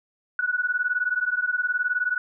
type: beating tone pair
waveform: sine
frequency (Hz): 1464 / 1483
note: F#6 / F#6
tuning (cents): -19 / +4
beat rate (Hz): 19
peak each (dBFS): -25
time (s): 0.39-2.18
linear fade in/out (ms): 2
effects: none